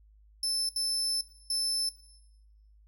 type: tone bursts at uneven times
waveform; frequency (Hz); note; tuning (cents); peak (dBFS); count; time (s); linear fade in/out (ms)
30% pulse; 5274; E8; 0; -24; 3; 0.43-0.69 / 0.76-1.21 / 1.5-1.89; 2
effects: noise-tail reverb RT60 1.0 s tail -17 dB re dry + added 52 Hz sine -56 dBFS peak until 2.87 s

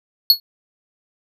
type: tone with exponential decay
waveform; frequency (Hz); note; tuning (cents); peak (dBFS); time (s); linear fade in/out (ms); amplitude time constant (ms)
square; 4359; C#8; -30; -4; 0.3-0.4; 1; 20
effects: none

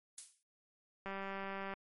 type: noise with exponential decay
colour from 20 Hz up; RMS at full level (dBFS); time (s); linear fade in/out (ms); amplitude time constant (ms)
violet; -39; 0.18-0.43; 0; 54
type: click train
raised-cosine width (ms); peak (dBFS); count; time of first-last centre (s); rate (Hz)
0.5; -28; 133; 1.06-1.737; 195
effects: MP3 48 kbps

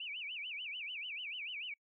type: tone with vibrato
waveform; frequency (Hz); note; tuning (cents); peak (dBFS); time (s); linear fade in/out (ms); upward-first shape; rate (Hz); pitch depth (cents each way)
sine; 2615; E7; -15; -40; 0-1.74; 5; sine; 6.8; 260
effects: noise-tail reverb RT60 0.1 s tail -25 dB re dry

